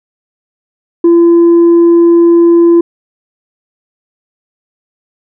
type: tone with tanh clipping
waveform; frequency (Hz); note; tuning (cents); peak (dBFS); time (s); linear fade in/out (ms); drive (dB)
sine; 340; F4; -46; -3; 1.04-2.81; 5; 1
effects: none